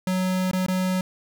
square tone with dropouts, 185.3 Hz, F#3, 3 cents sharp, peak -22 dBFS, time 0.07-1.01 s, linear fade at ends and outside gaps 2 ms, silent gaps 0.513-0.532 / 0.664-0.683 s, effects none

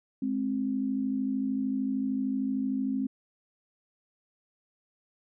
sine tone pair together, 211.2 / 264.4 Hz, G#3 / C4, +29 / +18 cents, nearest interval major third, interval 389 cents, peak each -32 / -28 dBFS, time 0.22-3.07 s, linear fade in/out 5 ms, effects none

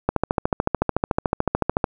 click train, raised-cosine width 1 ms, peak -4 dBFS, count 25, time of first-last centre 0.09-1.842 s, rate 13.7 Hz, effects none

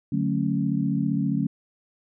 sine chord, D major seventh, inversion none, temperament equal with one note detuned, 146.83 / 185 / 220 / 275.1 Hz, D3 / F#3 / A3 / C#4, 0 / 0 / 0 / -13 cents, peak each -27 dBFS, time 0.12-1.47 s, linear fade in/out 5 ms, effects none

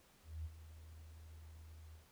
sine tone with ADSR envelope, 79.4 Hz, D#2, 36 cents sharp, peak -40 dBFS, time 0.23-2.06 s, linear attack 220 ms, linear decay 39 ms, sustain -13 dB, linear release 120 ms, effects pink hiss -68 dBFS RMS until 2.11 s

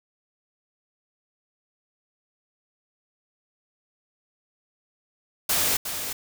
white noise with echo, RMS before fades -23 dBFS, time 5.49-5.77 s, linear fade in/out 5 ms, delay 360 ms, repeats 1, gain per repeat -8 dB, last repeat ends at 6.13 s, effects none

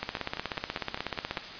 two click trains, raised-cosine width 0.3 ms, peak -14 / -19 dBFS, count 23 / 7, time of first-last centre 0.03-1.371 / 0.17-1.377 s, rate 16.4 / 4.97 Hz, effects white hiss -41 dBFS RMS until 1.59 s + resampled to 11025 Hz

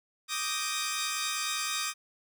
10% pulse chord, Eb major seventh, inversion third, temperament equal, 1174.7 / 1244.5 / 1568 / 1864.7 Hz, D6 / Eb6 / G6 / Bb6, 0 / 0 / 0 / 0 cents, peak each -28 / -25 / -30 / -29 dBFS, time 0.28-1.94 s, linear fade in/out 50 ms, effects none

